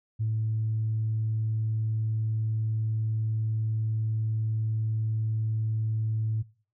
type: tone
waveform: sine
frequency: 110 Hz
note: A2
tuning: in tune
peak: -24 dBFS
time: 0.19-6.43 s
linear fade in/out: 20 ms
effects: noise-tail reverb RT60 0.4 s tail -21 dB re dry + tanh soft clip ceiling -20 dBFS